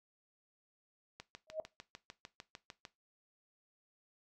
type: click train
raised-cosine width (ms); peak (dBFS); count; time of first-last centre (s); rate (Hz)
0.2; -29; 12; 1.2-2.852; 6.66
type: tone with exponential growth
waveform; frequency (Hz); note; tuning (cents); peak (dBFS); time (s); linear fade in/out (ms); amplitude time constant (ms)
sine; 629; D#5; +19; -32; 1.47-1.6; 1; 28
effects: noise-tail reverb RT60 0.2 s tail -17 dB re dry